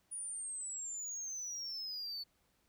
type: exponential sweep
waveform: sine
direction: down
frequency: 9730 to 4435 Hz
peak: -37 dBFS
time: 0.11-2.24 s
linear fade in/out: 20 ms
effects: tanh soft clip ceiling -39 dBFS + pink hiss -75 dBFS RMS until 2.68 s